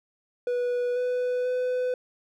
triangle tone with pitch steps, 489.6 / 497.1 / 502 Hz, B4 / B4 / B4, -15 / +11 / +28 cents, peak -22 dBFS, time 0.47-1.94 s, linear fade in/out 2 ms, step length 490 ms, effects none

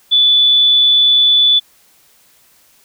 sine tone, 3471 Hz, A7, 24 cents flat, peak -7 dBFS, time 0.11-1.6 s, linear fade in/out 20 ms, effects white hiss -51 dBFS RMS until 2.84 s

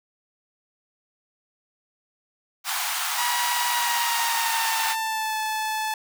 pink high-pass noise, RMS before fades -27 dBFS, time 2.64-4.96 s, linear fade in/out 50 ms, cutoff 730 Hz, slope 96 dB/octave
sawtooth tone with pitch glide, 964 to 868.8 Hz, B5 to A5, -42 to -22 cents, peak -21 dBFS, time 3.18-5.94 s, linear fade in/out 2 ms, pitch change -180 cents, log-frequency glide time 3.67-5.36 s
effects none

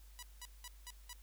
5% pulse tone bursts, 980 Hz, B5, 14 cents flat, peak -35 dBFS, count 5, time 0.19-1.13 s, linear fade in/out 0 ms, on 36 ms, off 190 ms, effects added 50 Hz sine -55 dBFS peak until 1.22 s + white hiss -67 dBFS RMS until 1.22 s

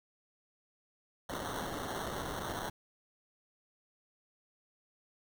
blue noise with sample-and-hold, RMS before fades -39 dBFS, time 1.29-2.7 s, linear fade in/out 5 ms, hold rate 2450 Hz, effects none

